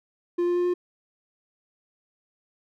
triangle tone with pitch steps, 349.2 / 351.4 / 353.7 / 355.9 Hz, F4 / F4 / F4 / F4, 0 / +11 / +22 / +33 cents, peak -19 dBFS, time 0.38-0.74 s, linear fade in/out 10 ms, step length 90 ms, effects none

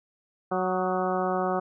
harmonic tone with a mistuned harmonic, 185 Hz, F#3, in tune, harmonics 1 / 2 / 3 / 4 / 5 / 6 / 7 / 8, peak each -32 / -30 / -31 / -29 / -37 / -35 / -34 / -41 dBFS, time 0.51-1.6 s, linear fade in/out 10 ms, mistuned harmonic 7, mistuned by -41 cents, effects none

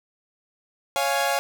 sawtooth chord, Db major, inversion none, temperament equal, 554.4 / 698.5 / 830.6 Hz, Db5 / F5 / Ab5, 0 / 0 / 0 cents, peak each -22 dBFS, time 0.96-1.39 s, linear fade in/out 0 ms, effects none

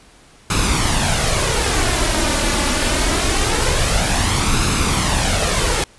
pink noise with flanger, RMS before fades -17 dBFS, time 0.5-5.84 s, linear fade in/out 2 ms, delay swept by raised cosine 0.77 to 3.47 ms, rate 0.24 Hz, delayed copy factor +0.5, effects pink hiss -48 dBFS RMS until 5.98 s + resampled to 24000 Hz

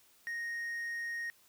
triangle tone, 1864.7 Hz, A#6, in tune, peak -34 dBFS, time 0.27-1.3 s, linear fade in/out 0 ms, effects white hiss -65 dBFS RMS until 1.48 s

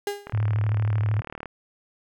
35% pulse tone with exponential decay, 406.7 Hz, G#4, 36 cents flat, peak -21 dBFS, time 0.07-0.34 s, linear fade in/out 2 ms, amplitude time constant 58 ms
click train, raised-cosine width 0.5 ms, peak -20 dBFS, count 46, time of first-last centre 0.27-1.457 s, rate 37.9 Hz
sine tone with vibrato, 105.9 Hz, G#2, 34 cents sharp, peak -20 dBFS, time 0.33-1.21 s, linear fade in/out 10 ms, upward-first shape square, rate 13 Hz, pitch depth 49 cents each way
effects none

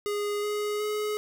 square tone with pitch steps, 412.6 / 417.4 / 422.2 Hz, G#4 / G#4 / G#4, -11 / +9 / +29 cents, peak -28 dBFS, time 0.06-1.17 s, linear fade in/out 0 ms, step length 370 ms, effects none

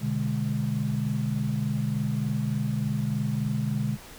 sine chord, G# diminished, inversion first, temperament equal, 123.47 / 146.83 / 207.7 Hz, B2 / D3 / G#3, 0 / 0 / 0 cents, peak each -29 dBFS, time 0-3.98 s, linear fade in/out 50 ms, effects pink hiss -46 dBFS RMS until 4.18 s

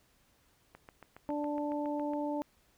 click train, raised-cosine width 0.5 ms, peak -34 dBFS, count 11, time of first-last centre 0.75-2.135 s, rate 7.22 Hz
harmonic tone, 293.7 Hz, D4, in tune, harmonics 1 / 2 / 3, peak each -34 / -37 / -39 dBFS, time 1.29-2.42 s, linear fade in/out 0 ms
effects pink hiss -69 dBFS RMS until 2.77 s

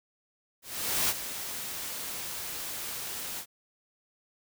white noise with ADSR envelope, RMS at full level -26 dBFS, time 0.62-3.46 s, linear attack 470 ms, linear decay 41 ms, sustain -11 dB, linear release 70 ms, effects none

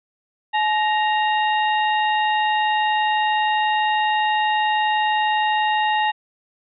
harmonic tone with a mistuned harmonic, 932.3 Hz, A#5, in tune, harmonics 1 / 2 / 3 / 4, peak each -18 / -24 / -28 / -32 dBFS, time 0.53-6.12 s, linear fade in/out 20 ms, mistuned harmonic 1, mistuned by -150 cents, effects none

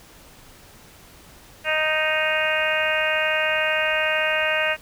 harmonic tone, 311.1 Hz, D#4, in tune, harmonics 2 / 3 / 4 / 5 / 6 / 7 / 8 / 9, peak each -25 / -33 / -32 / -26 / -27 / -30 / -26 / -28 dBFS, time 1.64-4.77 s, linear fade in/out 50 ms, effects pink hiss -48 dBFS RMS until 4.81 s

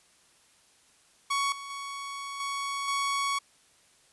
sawtooth tone with level steps, 1116 Hz, C#6, 11 cents sharp, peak -22 / -35 / -32 / -27 / -23 dBFS, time 1.3-3.39 s, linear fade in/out 10 ms, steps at 1.52 / 1.7 / 2.4 / 2.88 s, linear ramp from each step 2 ms, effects white hiss -62 dBFS RMS until 4.12 s + resampled to 24000 Hz

